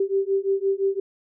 sine beating tone pair, 388 / 393.8 Hz, G4 / G4, -18 / +8 cents, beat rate 5.8 Hz, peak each -23 dBFS, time 0-1 s, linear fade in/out 5 ms, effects none

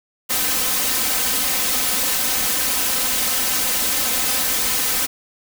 white noise with comb filter, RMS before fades -20 dBFS, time 0.29-5.07 s, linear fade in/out 20 ms, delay 3.9 ms, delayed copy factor +0.85, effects none

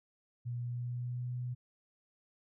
sine tone with pitch glide, 120.7 to 123.81 Hz, B2 to B2, -39 to +5 cents, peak -35 dBFS, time 0.45-1.55 s, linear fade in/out 20 ms, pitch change +44 cents, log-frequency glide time 0.56-1.32 s, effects none

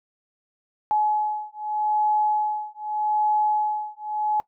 sine beating tone pair, 848 / 848.82 Hz, G#5 / G#5, +36 / +38 cents, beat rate 0.82 Hz, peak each -24 / -24 dBFS, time 0.91-4.4 s, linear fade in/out 0 ms, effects noise-tail reverb RT60 0.1 s tail -19 dB re dry

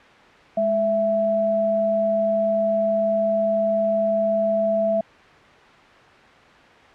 sine tone pair together, 208.6 / 662.3 Hz, G#3 / E5, +8 / +8 cents, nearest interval octave + minor sixth, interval 2000 cents, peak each -27 / -18 dBFS, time 0.57-5.01 s, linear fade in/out 5 ms, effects white hiss -47 dBFS RMS until 6.94 s + low-pass 2000 Hz 12 dB/octave

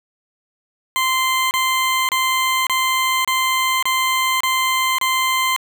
20% pulse tone bursts, 1041 Hz, C6, 9 cents flat, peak -11 dBFS, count 8, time 0.96-5.563 s, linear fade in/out 0 ms, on 550 ms, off 29 ms, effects none

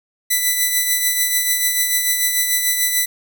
5% pulse tone with tremolo, 1990 Hz, B6, 13 cents sharp, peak -3 dBFS, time 0.3-3.06 s, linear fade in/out 10 ms, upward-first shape triangle, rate 6.8 Hz, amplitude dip 50%, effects none

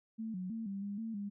sine tone with pitch steps, 222.5 / 183.7 / 225.3 / 197 / 202 / 224.8 / 202.5 Hz, A3 / F#3 / A3 / G3 / G#3 / A3 / G#3, +20 / -12 / +41 / +9 / -48 / +37 / -43 cents, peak -37 dBFS, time 0.18-1.3 s, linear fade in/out 20 ms, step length 160 ms, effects none

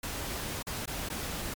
pink noise with dropouts, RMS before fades -36 dBFS, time 0.03-1.54 s, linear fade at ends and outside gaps 5 ms, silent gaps 0.626-0.668 / 0.858-0.875 / 1.089-1.099 s, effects MP3 96 kbps

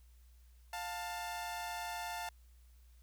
sawtooth tone pair together, 704.8 / 888 Hz, F5 / A5, +16 / +16 cents, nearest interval major third, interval 400 cents, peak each -39 / -38 dBFS, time 0.73-2.29 s, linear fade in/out 2 ms, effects added 60 Hz sine -58 dBFS peak until 3.02 s + white hiss -73 dBFS RMS until 3.02 s

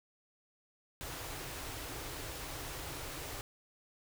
pink band-stop noise, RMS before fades -43 dBFS, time 1.01-3.41 s, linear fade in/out 0 ms, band 160 to 260 Hz, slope 96 dB/octave, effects none

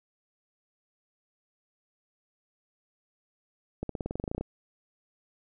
accelerating click train, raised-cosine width 2 ms, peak -19 dBFS, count 14, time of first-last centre 3.83-4.41 s, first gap 63 ms, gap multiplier 0.94, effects none

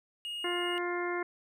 triangle tone, 2862 Hz, F7, 42 cents sharp, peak -34 dBFS, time 0.25-0.78 s, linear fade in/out 0 ms
harmonic tone, 351.8 Hz, F4, 13 cents sharp, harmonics 1 / 2 / 3 / 4 / 5 / 6, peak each -33 / -40 / -39 / -41 / -41 / -40 dBFS, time 0.44-1.23 s, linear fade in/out 5 ms
effects none

